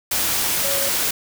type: tone in noise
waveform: sine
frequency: 554.4 Hz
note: C#5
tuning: in tune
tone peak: -26 dBFS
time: 0.64-0.89 s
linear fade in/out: 5 ms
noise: white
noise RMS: -21 dBFS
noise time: 0.11-1.11 s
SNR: -8 dB
effects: none